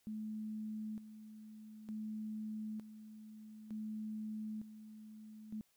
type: tone with tremolo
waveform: sine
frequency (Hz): 215.7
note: A3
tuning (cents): -34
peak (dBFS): -40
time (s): 0.07-5.61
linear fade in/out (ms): 0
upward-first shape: square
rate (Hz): 0.55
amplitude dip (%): 70
effects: white hiss -75 dBFS RMS until 5.76 s

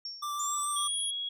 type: tone with exponential decay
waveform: sine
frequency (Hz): 5490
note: F8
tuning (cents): -31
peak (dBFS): -34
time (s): 0.05-0.56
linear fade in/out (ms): 2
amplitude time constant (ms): 110
type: tone with vibrato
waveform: square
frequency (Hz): 1174.7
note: D6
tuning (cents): 0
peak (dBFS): -33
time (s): 0.22-0.88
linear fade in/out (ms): 10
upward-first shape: sine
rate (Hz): 6.9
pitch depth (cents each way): 12
type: exponential sweep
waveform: sine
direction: up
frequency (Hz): 7040 to 10630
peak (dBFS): -32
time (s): 0.39-1.11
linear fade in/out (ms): 10
type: tone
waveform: sine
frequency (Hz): 3322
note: G#7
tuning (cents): 0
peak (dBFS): -32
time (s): 0.76-1.29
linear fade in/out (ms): 5
effects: none

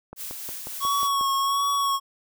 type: click train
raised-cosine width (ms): 1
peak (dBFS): -24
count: 7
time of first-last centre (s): 0.13-1.211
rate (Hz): 5.55
type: noise with tremolo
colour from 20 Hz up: blue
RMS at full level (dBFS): -34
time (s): 0.16-1.1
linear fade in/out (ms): 50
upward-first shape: triangle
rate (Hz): 3.7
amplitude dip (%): 30
type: tone with vibrato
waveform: square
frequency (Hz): 1108.7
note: C#6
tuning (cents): 0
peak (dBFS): -22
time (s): 0.8-2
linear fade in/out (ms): 50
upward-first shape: sine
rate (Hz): 1.4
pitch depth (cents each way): 27
effects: none

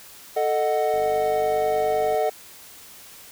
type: chord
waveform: triangle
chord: D# diminished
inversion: second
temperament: equal with one note detuned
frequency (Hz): 440 / 619.4 / 740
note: A4 / D#5 / F#5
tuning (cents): 0 / -8 / 0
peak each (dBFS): -22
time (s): 0.36-2.3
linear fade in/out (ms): 10
type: click train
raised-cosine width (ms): 2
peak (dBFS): -30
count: 61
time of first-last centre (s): 0.94-2.145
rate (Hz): 49.8
effects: white hiss -45 dBFS RMS until 3.31 s

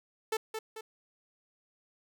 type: tone with echo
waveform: sawtooth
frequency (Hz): 440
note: A4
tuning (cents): 0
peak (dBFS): -25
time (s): 0.32-0.37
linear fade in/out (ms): 5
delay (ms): 220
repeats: 2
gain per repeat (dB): -6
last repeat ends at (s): 0.81
effects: none

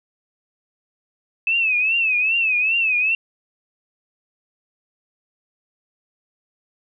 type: tone with vibrato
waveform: sine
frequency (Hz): 2599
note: E7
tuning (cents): -25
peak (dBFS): -16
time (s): 1.47-3.15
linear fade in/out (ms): 2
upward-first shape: triangle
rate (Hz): 2.5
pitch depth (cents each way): 130
effects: none

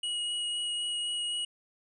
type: tone with vibrato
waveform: square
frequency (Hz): 2900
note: F#7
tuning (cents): -35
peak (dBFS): -31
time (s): 0.03-1.45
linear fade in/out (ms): 5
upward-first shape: sine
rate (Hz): 3.9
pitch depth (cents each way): 8
effects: resampled to 24000 Hz

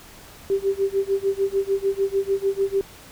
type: tone with tremolo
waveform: sine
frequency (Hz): 392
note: G4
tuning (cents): 0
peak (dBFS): -16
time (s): 0.5-2.81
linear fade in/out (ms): 0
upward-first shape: sine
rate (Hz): 6.7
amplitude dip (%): 95
effects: pink hiss -45 dBFS RMS until 3.11 s

